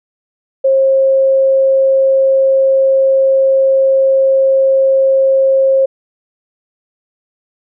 sine tone, 536 Hz, C5, 42 cents sharp, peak -7 dBFS, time 0.64-5.86 s, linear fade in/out 10 ms, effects none

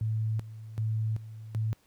sine tone with tremolo, 110 Hz, A2, in tune, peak -26 dBFS, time 0.01-1.73 s, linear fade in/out 0 ms, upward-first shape square, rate 1.3 Hz, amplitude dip 80%, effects pink hiss -66 dBFS RMS until 1.86 s + high-pass 60 Hz 12 dB/octave

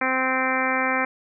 harmonic tone, 260 Hz, C4, 11 cents flat, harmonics 1 / 2 / 3 / 4 / 5 / 6 / 7 / 8 / 9, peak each -29 / -29 / -29 / -29 / -29 / -29 / -29 / -29 / -29 dBFS, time 0.01-1.05 s, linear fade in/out 5 ms, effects none

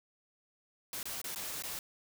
white noise with dropouts, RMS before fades -40 dBFS, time 0.93-1.79 s, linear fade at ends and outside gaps 1 ms, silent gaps 1.03-1.055 / 1.216-1.242 / 1.348-1.359 / 1.623-1.637 s, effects none

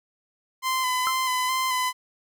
sawtooth tone with vibrato, 1024 Hz, C6, 38 cents flat, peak -19 dBFS, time 0.62-1.93 s, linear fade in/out 50 ms, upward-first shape square, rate 2.3 Hz, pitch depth 24 cents each way
sine tone with exponential decay, 1318.5 Hz, E6, in tune, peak -20 dBFS, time 1.07-1.16 s, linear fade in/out 0 ms, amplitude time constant 19 ms
effects none

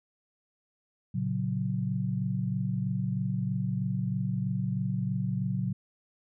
sine chord, F# major, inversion first, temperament just, 115.62 / 138.75 / 185 Hz, A#2 / C#3 / F#3, -14 / +2 / 0 cents, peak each -32 / -32 / -31 dBFS, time 1.14-5.73 s, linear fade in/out 10 ms, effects none

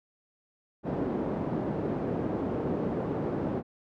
pink band-pass noise, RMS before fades -31 dBFS, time 0.83-3.63 s, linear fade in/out 50 ms, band 170 to 520 Hz, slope 12 dB/octave, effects none

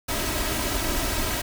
pink noise with comb filter, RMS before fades -26 dBFS, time 0.08-1.42 s, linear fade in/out 10 ms, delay 3.1 ms, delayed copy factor +0.6, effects none

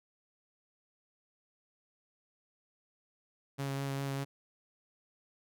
sawtooth tone with vibrato, 137.8 Hz, C#3, 10 cents flat, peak -30 dBFS, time 3.58-4.25 s, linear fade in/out 20 ms, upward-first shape sine, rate 5 Hz, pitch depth 12 cents each way, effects none

